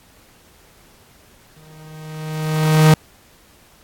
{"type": "tone with exponential growth", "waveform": "45% pulse", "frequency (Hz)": 155.8, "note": "D#3", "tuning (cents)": 3, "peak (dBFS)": -6, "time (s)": [1.56, 2.94], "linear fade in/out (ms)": 2, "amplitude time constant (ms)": 300, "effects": ["pink hiss -51 dBFS RMS until 3.83 s", "AAC 64 kbps"]}